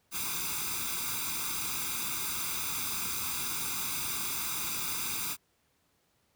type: noise with comb filter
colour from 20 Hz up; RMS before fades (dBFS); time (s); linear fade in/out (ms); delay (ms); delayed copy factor
white; -34; 0.11-5.37; 50; 0.82; +0.95
effects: pink hiss -72 dBFS RMS until 6.35 s + high-pass 60 Hz 12 dB/octave